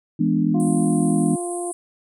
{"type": "chord", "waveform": "sine", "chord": "E dominant seventh", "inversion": "none", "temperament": "equal with one note detuned", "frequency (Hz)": [164.81, 207.7, 246.9, 297.2], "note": ["E3", "G#3", "B3", "D4"], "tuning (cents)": [0, 0, 0, 21], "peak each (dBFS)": -22, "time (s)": [0.19, 1.36], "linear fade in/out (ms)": 10}
{"type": "harmonic tone", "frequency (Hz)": 350.2, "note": "F4", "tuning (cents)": 5, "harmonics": [1, 2, 3], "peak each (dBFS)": [-26, -30, -43], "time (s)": [0.54, 1.72], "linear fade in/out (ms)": 10}
{"type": "band-pass noise", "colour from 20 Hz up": "pink", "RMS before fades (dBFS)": -35, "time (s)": [0.6, 1.73], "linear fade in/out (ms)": 0, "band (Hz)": [8600, 10000], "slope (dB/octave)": 96}
{"effects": []}